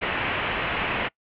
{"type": "low-pass noise", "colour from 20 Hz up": "white", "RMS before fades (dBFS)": -27, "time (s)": [0.01, 1.09], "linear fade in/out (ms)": 20, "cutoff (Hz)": 2900, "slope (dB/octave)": 48, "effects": ["noise-tail reverb RT60 0.1 s tail -24 dB re dry"]}